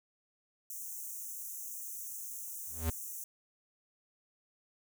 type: high-pass noise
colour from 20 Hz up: white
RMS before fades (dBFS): -43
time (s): 0.7-3.24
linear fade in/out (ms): 2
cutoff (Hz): 5900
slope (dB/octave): 96
type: tone with exponential growth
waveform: square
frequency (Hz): 81.4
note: E2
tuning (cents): -21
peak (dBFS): -28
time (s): 2.67-2.9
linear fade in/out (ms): 5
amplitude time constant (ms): 50
effects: none